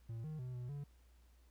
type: tone with pitch steps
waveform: triangle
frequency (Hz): 114.2 / 155.1 / 126.2 / 123.3 / 143.3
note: A#2 / D#3 / B2 / B2 / D3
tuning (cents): -35 / -5 / +38 / -2 / -42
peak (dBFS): -40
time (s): 0.09-0.84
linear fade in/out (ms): 5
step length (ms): 150
effects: added 60 Hz sine -63 dBFS peak until 1.5 s + pink hiss -75 dBFS RMS until 1.5 s